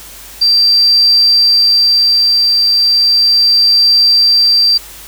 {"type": "tone with tremolo", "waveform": "sine", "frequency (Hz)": 4699, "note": "D8", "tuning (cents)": 0, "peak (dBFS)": -5, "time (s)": [0.41, 4.78], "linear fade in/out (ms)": 10, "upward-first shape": "triangle", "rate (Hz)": 0.35, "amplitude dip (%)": 25, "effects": ["added 50 Hz sine -40 dBFS peak until 5.07 s", "white hiss -33 dBFS RMS until 5.07 s"]}